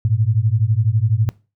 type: beating tone pair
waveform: sine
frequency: 103.83 / 115.83 Hz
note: G#2 / A#2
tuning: 0 / -11 cents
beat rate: 12 Hz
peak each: -17 dBFS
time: 0.05-1.29 s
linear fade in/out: 0 ms
effects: noise-tail reverb RT60 0.3 s tail -21 dB re dry